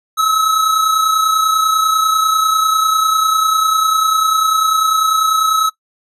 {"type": "tone pair together", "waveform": "square", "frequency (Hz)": [1286.9, 1317], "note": ["E6", "E6"], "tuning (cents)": [-42, -2], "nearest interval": "unison", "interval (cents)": 40, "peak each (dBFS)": [-13, -20], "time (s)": [0.17, 5.7], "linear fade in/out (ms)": 20, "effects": ["noise-tail reverb RT60 0.1 s tail -18 dB re dry", "resampled to 32000 Hz"]}